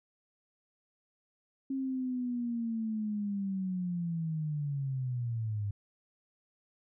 sine linear sweep, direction down, 270.5 to 99.9 Hz, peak -31 dBFS, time 1.7-5.71 s, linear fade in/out 5 ms, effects none

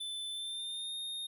square tone with pitch glide, 3520 to 3686 Hz, A7 to A#7, 0 to -20 cents, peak -38 dBFS, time 0-1.27 s, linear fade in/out 10 ms, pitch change +80 cents, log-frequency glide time 0.31-0.95 s, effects none

